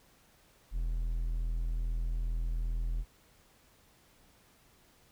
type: tone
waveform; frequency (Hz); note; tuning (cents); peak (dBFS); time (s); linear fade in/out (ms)
triangle; 41.2; E1; 0; -28; 0.71-3.05; 50
effects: pink hiss -64 dBFS RMS until 5.11 s